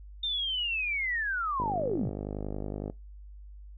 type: linear sweep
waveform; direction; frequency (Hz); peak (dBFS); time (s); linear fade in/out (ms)
sine; down; 3646 to 84.5; -28; 0.23-2.09; 5
type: click train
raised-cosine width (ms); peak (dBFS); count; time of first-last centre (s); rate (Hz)
2; -22; 67; 1.6-2.899; 50.8
effects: noise-tail reverb RT60 0.2 s tail -21 dB re dry + added 50 Hz sine -44 dBFS peak until 3.77 s